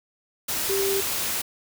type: tone in noise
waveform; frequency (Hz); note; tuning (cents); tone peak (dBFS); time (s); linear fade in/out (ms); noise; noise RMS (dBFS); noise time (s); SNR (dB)
sine; 392; G4; 0; -23; 0.69-1.01; 10; white; -27; 0.48-1.42; +1
effects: none